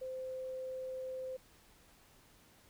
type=tone; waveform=sine; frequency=518 Hz; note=C5; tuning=17 cents flat; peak=-39 dBFS; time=0.01-1.37 s; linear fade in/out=10 ms; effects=pink hiss -64 dBFS RMS until 2.69 s